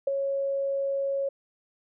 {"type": "tone with ADSR envelope", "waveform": "sine", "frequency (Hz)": 551, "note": "C#5", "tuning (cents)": -11, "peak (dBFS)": -19, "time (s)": [0.07, 1.29], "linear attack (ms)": 6, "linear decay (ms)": 11, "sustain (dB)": -6, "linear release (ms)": 7, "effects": []}